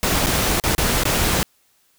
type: noise with dropouts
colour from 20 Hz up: pink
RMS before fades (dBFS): -19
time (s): 0.03-1.43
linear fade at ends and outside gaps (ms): 0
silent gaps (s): 0.261-0.268 / 0.599-0.638 / 0.75-0.781 / 1.035-1.053
effects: white hiss -61 dBFS RMS until 1.98 s